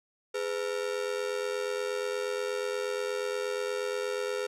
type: ring-modulated tone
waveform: 45% pulse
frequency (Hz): 459.7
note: A#4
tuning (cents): -24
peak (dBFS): -27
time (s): 0.34-4.47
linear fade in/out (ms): 10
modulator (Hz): 44.2
effects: low-pass 9000 Hz 12 dB/octave